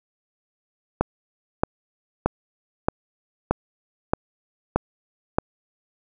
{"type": "click train", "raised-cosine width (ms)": 1, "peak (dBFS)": -4, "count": 8, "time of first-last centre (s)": [1.01, 5.385], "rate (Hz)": 1.6, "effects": []}